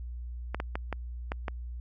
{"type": "clicks", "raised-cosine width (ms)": 0.5, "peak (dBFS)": -17, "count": 6, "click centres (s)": [0.546, 0.601, 0.755, 0.927, 1.319, 1.482], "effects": ["added 60 Hz sine -36 dBFS peak until 1.8 s"]}